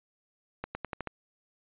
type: accelerating click train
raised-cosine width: 0.5 ms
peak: -19 dBFS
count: 6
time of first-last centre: 0.64-1.073 s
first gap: 110 ms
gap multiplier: 0.88
effects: resampled to 8000 Hz